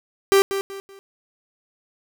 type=tone with echo; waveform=45% pulse; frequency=392 Hz; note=G4; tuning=in tune; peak=-12 dBFS; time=0.32-0.42 s; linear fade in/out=0 ms; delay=190 ms; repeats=3; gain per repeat=-10 dB; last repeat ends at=0.99 s; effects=none